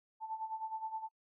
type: tone with tremolo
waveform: sine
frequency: 882 Hz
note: A5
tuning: 4 cents sharp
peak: -35 dBFS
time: 0.2-1.09 s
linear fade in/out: 50 ms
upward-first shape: sine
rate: 9.6 Hz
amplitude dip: 75%
effects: noise-tail reverb RT60 0.1 s tail -26 dB re dry